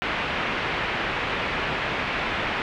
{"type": "low-pass noise", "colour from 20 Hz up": "white", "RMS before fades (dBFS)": -27, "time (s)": [0.02, 2.62], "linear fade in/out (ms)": 0, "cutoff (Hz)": 2700, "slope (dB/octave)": 24, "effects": []}